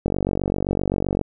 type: click train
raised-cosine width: 2 ms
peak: -8 dBFS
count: 56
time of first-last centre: 0.06-1.213 s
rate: 47.7 Hz
effects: none